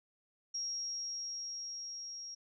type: tone with level ramp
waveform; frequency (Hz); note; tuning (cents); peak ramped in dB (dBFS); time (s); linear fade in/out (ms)
sine; 5600; F8; +4; -35 to -43; 0.54-2.35; 10
effects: none